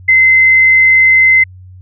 sine tone, 2061 Hz, C7, 27 cents flat, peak -4 dBFS, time 0.08-1.44 s, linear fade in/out 10 ms, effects added 92 Hz sine -32 dBFS peak until 1.81 s

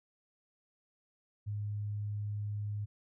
sine tone, 103.83 Hz, G#2, in tune, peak -34 dBFS, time 1.46-2.86 s, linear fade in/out 20 ms, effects none

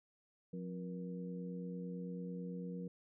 harmonic tone with a mistuned harmonic, 89 Hz, F2, 33 cents sharp, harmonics 2 / 3 / 4 / 5, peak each -42 / -51 / -57 / -49 dBFS, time 0.53-2.88 s, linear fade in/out 5 ms, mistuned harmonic 5, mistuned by +110 cents, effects none

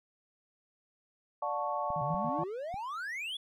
sine chord, D major seventh, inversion none, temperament equal with one note detuned, 587.3 / 721.8 / 880 / 1108.7 Hz, D5 / F#5 / A5 / C#6, 0 / -43 / 0 / 0 cents, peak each -37 / -37 / -36 / -36 dBFS, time 1.42-2.44 s, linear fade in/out 5 ms
clicks, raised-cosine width 5 ms, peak -33 dBFS, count 3, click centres 1.904 / 2.144 / 2.742 s
sine tone bursts, 158.8 Hz, D#3, 36 cents sharp, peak -37 dBFS, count 4, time 1.96-2.436 s, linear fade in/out 2 ms, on 50 ms, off 92 ms
triangle exponential sweep, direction up, 125.9 to 3488 Hz, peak -34 dBFS, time 2.01-3.37 s, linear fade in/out 5 ms
effects none

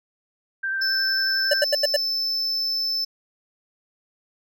sine tone with vibrato, 1568 Hz, G6, in tune, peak -23 dBFS, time 0.63-1.64 s, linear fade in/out 10 ms, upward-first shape square, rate 11 Hz, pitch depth 12 cents each way
triangle tone, 5274 Hz, E8, in tune, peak -21 dBFS, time 0.81-3.05 s, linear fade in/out 10 ms
square tone bursts, 584 Hz, D5, 10 cents flat, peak -17 dBFS, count 5, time 1.51-1.965 s, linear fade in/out 5 ms, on 27 ms, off 80 ms
effects none

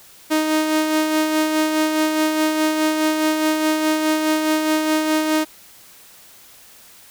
sawtooth tone with tremolo, 311.1 Hz, D#4, in tune, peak -11 dBFS, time 0.3-5.45 s, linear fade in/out 20 ms, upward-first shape sine, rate 4.8 Hz, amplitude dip 40%, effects white hiss -46 dBFS RMS until 7.1 s

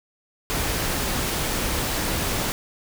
pink noise, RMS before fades -25 dBFS, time 0.5-2.52 s, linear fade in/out 0 ms, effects none

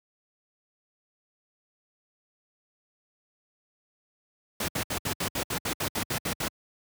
pink noise bursts, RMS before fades -29 dBFS, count 13, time 4.6-6.483 s, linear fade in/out 5 ms, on 83 ms, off 67 ms, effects high-pass 80 Hz 12 dB/octave

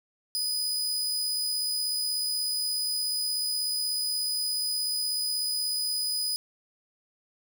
sawtooth tone with amplitude modulation, 4978 Hz, D#8, in tune, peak -23 dBFS, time 0.35-6.36 s, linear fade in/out 0 ms, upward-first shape sine, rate 76.6 Hz, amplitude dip 25%, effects none

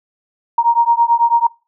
sine beating tone pair, 932 / 941.1 Hz, A#5 / A#5, -1 / +16 cents, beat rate 9.1 Hz, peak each -13 dBFS, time 0.58-1.47 s, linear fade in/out 5 ms, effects noise-tail reverb RT60 0.3 s tail -24 dB re dry

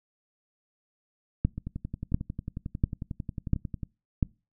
two click trains, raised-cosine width 5 ms, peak -10 / -21 dBFS, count 5 / 26, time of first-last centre 1.45-4.228 / 1.58-3.832 s, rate 1.44 / 11.1 Hz, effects noise-tail reverb RT60 0.3 s tail -25 dB re dry

